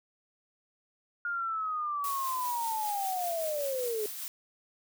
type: linear sweep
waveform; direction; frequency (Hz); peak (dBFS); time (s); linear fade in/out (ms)
sine; down; 1423 to 413.1; -30; 1.25-4.06; 2
type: noise with tremolo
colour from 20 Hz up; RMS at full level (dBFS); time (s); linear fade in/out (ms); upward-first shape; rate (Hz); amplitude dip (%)
blue; -38; 2.04-4.28; 0; sine; 5.1; 30
effects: none